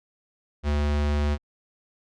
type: tone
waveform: square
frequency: 73.42 Hz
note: D2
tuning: in tune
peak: -22 dBFS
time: 0.63-1.38 s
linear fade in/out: 50 ms
effects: low-pass 5000 Hz 12 dB/octave + Opus 48 kbps